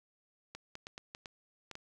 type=clicks; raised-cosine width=0.2 ms; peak=-27 dBFS; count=8; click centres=0.55 / 0.754 / 0.869 / 0.979 / 1.149 / 1.258 / 1.713 / 1.754 s; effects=10-bit